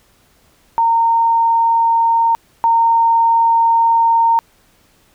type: tone pair in turn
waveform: sine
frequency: 919 / 919 Hz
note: A#5 / A#5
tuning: -25 / -25 cents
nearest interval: unison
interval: 0 cents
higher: neither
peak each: -10 / -9 dBFS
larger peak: second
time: 0.78-2.35 / 2.64-4.39 s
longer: second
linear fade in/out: 0 ms
effects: pink hiss -54 dBFS RMS until 5.14 s